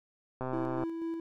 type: click train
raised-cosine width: 1 ms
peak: -22 dBFS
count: 56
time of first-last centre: 0.41-0.836 s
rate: 129 Hz
type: tone with tremolo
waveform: triangle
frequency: 330.2 Hz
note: E4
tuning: 3 cents sharp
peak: -30 dBFS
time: 0.53-1.2 s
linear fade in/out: 2 ms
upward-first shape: square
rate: 4.1 Hz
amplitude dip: 30%
effects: none